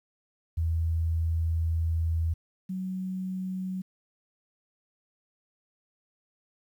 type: tone pair in turn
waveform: sine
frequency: 82 / 186.65 Hz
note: E2 / F#3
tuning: -9 / +15 cents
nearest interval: octave + major second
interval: 1424 cents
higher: second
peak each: -24 / -30 dBFS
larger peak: first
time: 0.57-2.34 / 2.69-3.82 s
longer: first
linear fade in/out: 10 ms
effects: 10-bit